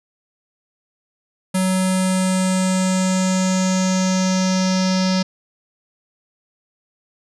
square tone with low-pass filter sweep, 186.8 Hz, F#3, 17 cents sharp, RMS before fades -18 dBFS, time 1.54-5.23 s, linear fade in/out 10 ms, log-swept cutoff 9900 to 5200 Hz, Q 4.7, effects none

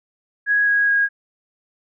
sine tone with pitch steps, 1661.2 / 1649.7 / 1638.3 Hz, G#6 / G#6 / G#6, 0 / -12 / -24 cents, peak -14 dBFS, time 0.46-1.09 s, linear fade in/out 50 ms, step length 210 ms, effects none

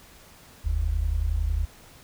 sine tone pair together, 45.34 / 76.3 Hz, F#1 / D#2, -34 / -33 cents, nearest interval major sixth, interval 901 cents, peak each -25 dBFS, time 0.64-1.66 s, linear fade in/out 20 ms, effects pink hiss -51 dBFS RMS until 2.03 s

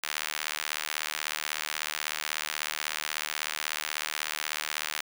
sawtooth tone with high-pass filter, 76.3 Hz, D#2, 33 cents flat, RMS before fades -34 dBFS, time 0.03-5.01 s, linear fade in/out 5 ms, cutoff 1800 Hz, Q 0.89, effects none

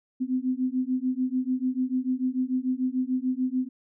sine beating tone pair, 252.8 / 259.6 Hz, B3 / C4, +41 / -13 cents, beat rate 6.8 Hz, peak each -27 dBFS, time 0.2-3.69 s, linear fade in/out 20 ms, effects none

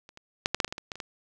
clicks, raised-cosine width 0.2 ms, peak -30 / -28 / -6 / -8 / -7 / -9 / -25 / -16 / -20 / -17 / -25 / -17 dBFS, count 12, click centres 0.091 / 0.174 / 0.459 / 0.546 / 0.602 / 0.646 / 0.679 / 0.725 / 0.781 / 0.918 / 0.956 / 1.002 s, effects none

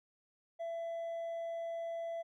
sine tone with hard clipping, 669 Hz, E5, 25 cents sharp, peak -38 dBFS, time 0.59-2.23 s, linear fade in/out 20 ms, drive 2 dB, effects none

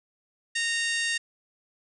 harmonic tone, 925 Hz, A#5, 14 cents flat, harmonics 2 / 3 / 4 / 5 / 6 / 7 / 8 / 9 / 10, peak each -28 / -32 / -34 / -36 / -38 / -39 / -40 / -41 / -42 dBFS, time 0.55-1.18 s, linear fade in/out 10 ms, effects none

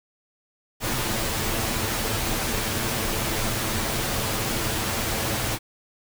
pink noise with comb filter, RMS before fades -26 dBFS, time 0.8-5.59 s, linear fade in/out 50 ms, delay 9 ms, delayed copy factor +0.5, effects none

